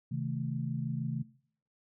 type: chord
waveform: sine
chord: A diminished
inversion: first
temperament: just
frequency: 132 / 158.4 / 220 Hz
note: C3 / Eb3 / A3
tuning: +16 / +31 / 0 cents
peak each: -34 / -36 / -39 dBFS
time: 0.11-1.23 s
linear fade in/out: 10 ms
effects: noise-tail reverb RT60 0.6 s tail -21 dB re dry